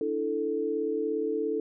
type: chord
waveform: sine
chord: D suspended second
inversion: none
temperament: equal with one note detuned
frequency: 292.5 / 329.6 / 440 Hz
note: D4 / E4 / A4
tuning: -7 / 0 / 0 cents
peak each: -34 / -33 / -28 dBFS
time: 0.01-1.6 s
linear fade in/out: 2 ms
effects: none